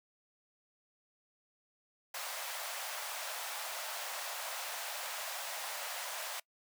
pink high-pass noise, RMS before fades -41 dBFS, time 2.14-6.4 s, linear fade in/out 5 ms, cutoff 580 Hz, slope 48 dB/octave, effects noise-tail reverb RT60 0.1 s tail -24 dB re dry

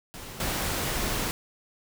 pink noise with level steps, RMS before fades -41 / -29 dBFS, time 0.14-1.31 s, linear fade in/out 0 ms, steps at 0.4 s, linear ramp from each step 2 ms, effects none

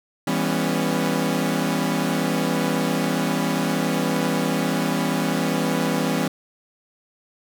sawtooth chord, C# half-diminished seventh, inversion first, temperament equal with one note detuned, 164.81 / 199.65 / 246.9 / 277.2 Hz, E3 / G3 / B3 / C#4, 0 / +32 / 0 / 0 cents, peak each -22 dBFS, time 0.27-6.28 s, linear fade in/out 5 ms, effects none

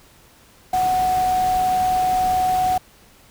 sine tone in noise, 740 Hz, F#5, in tune, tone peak -16 dBFS, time 0.73-2.78 s, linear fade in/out 5 ms, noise pink, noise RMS -32 dBFS, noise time 0.73-2.78 s, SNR +13 dB, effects pink hiss -51 dBFS RMS until 3.3 s

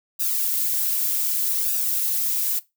violet noise with flanger, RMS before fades -23 dBFS, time 0.19-2.6 s, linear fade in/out 20 ms, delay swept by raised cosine 0.92 to 4.62 ms, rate 0.65 Hz, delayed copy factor -0.9, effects noise-tail reverb RT60 0.2 s tail -19 dB re dry

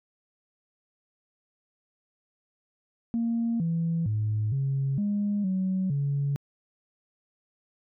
sine tone with pitch steps, 231.7 / 166.2 / 107 / 136.5 / 204.9 / 188 / 141.2 Hz, A#3 / E3 / A2 / C#3 / G#3 / F#3 / C#3, -10 / +15 / -48 / -26 / -23 / +28 / +32 cents, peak -23 dBFS, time 3.14-6.36 s, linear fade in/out 0 ms, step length 460 ms, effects tanh soft clip ceiling -20 dBFS

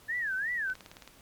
sine tone with vibrato, 1725 Hz, A6, 35 cents flat, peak -29 dBFS, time 0.08-0.74 s, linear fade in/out 20 ms, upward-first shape sine, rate 2.8 Hz, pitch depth 230 cents each way
click train, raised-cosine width 0.2 ms, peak -29 dBFS, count 8, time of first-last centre 0.7-1.076 s, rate 18.6 Hz
effects pink hiss -57 dBFS RMS until 1.21 s + MP3 96 kbps

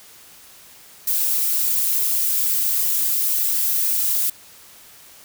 violet noise with flanger, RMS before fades -20 dBFS, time 1.07-4.3 s, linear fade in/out 5 ms, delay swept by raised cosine 1.8 to 7.7 ms, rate 1.7 Hz, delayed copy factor -1, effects white hiss -46 dBFS RMS until 5.24 s

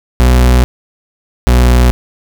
40% pulse tone pair in turn, 62 / 61.29 Hz, B1 / B1, +7 / -13 cents, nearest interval unison, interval 20 cents, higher first, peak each -4 dBFS, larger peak neither, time 0.2-0.64 / 1.47-1.91 s, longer neither, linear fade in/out 0 ms, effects 7-bit

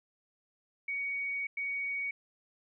sine tone bursts at uneven times, 2243 Hz, C#7, 20 cents sharp, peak -32 dBFS, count 2, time 0.88-1.47 / 1.57-2.11 s, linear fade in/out 5 ms, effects none

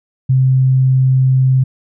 sine tone, 130.81 Hz, C3, in tune, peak -8 dBFS, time 0.29-1.64 s, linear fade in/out 10 ms, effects none

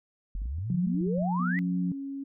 sine exponential sweep, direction up, 41.13 to 2036 Hz, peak -30 dBFS, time 0.35-1.59 s, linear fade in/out 0 ms
clicks, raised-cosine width 5 ms, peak -35 dBFS, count 12, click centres 0.353 / 0.419 / 0.457 / 0.585 / 0.713 / 0.746 / 0.871 / 0.948 / 1.011 / 1.068 / 1.181 / 1.221 s
sine tone with vibrato, 179 Hz, F3, 43 cents sharp, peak -26 dBFS, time 0.7-1.92 s, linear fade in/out 2 ms, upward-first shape triangle, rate 4 Hz, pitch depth 9 cents each way
sine tone with pitch glide, 245.4 to 275.5 Hz, B3 to C#4, -11 to -11 cents, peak -33 dBFS, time 1.39-2.24 s, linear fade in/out 10 ms, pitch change +200 cents, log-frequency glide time 1.51-1.57 s
effects none

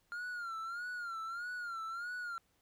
triangle tone with vibrato, 1396.9 Hz, F6, in tune, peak -37 dBFS, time 0.12-2.38 s, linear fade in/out 0 ms, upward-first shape sine, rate 1.6 Hz, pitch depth 97 cents each way, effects pink hiss -75 dBFS RMS until 2.61 s

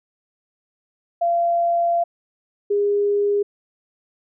sine tone pair in turn, 686 / 407.9 Hz, F5 / G#4, -31 / -31 cents, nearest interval major sixth, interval 900 cents, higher first, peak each -16 dBFS, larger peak neither, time 1.21-2.04 / 2.7-3.43 s, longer first, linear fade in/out 10 ms, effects none

